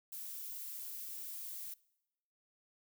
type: noise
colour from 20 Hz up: violet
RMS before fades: -45 dBFS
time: 0.12-1.74 s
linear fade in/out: 5 ms
effects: noise-tail reverb RT60 0.9 s tail -23 dB re dry